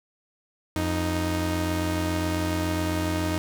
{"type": "tone pair together", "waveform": "sawtooth", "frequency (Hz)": [87.31, 311.1], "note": ["F2", "D#4"], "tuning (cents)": [0, 0], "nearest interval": "octave + minor seventh", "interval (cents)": 2200, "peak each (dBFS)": -23, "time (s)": [0.76, 3.38], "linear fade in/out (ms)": 0, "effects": []}